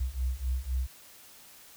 sine beating tone pair, 61.74 / 65.64 Hz, B1 / C2, 0 / +6 cents, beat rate 3.9 Hz, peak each -32 / -31 dBFS, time 0-0.87 s, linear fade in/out 10 ms, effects white hiss -53 dBFS RMS until 1.76 s

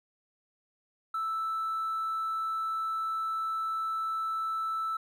triangle tone with hard clipping, 1318.5 Hz, E6, in tune, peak -29 dBFS, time 1.14-4.97 s, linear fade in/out 5 ms, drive 2 dB, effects none

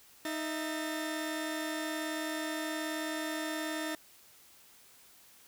sawtooth tone cluster, 312.1 / 663 / 1800 Hz, D#4 / E5 / A6, +5 / +10 / +39 cents, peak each -32 / -38 / -37 dBFS, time 0.25-3.95 s, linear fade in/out 2 ms, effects white hiss -59 dBFS RMS until 5.47 s

